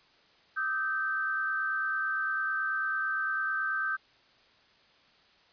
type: tone cluster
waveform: sine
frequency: 1218 / 1287 / 1557 Hz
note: D#6 / E6 / G6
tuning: -37 / -42 / -12 cents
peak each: -38 / -36 / -29 dBFS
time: 0.56-3.97 s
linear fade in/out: 20 ms
effects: white hiss -62 dBFS RMS until 5.52 s + resampled to 11025 Hz